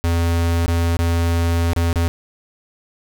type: tone with dropouts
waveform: square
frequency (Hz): 84.5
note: E2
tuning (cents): +43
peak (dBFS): -16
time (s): 0.04-2.08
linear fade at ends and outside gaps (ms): 0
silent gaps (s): 0.661-0.68 / 0.968-0.99 / 1.733-1.763 / 1.929-1.958
effects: none